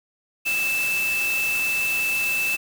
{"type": "tone in noise", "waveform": "sine", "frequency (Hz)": 2637, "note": "E7", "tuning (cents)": 0, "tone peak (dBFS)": -21, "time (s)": [0.45, 2.57], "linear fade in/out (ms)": 20, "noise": "white", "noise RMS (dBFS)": -31, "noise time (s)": [0.45, 2.57], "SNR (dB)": 7, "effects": []}